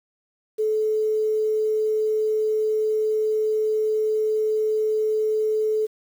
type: tone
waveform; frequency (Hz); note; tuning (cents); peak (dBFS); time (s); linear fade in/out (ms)
sine; 432.4; A4; -30; -19; 0.58-5.87; 20
effects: 8-bit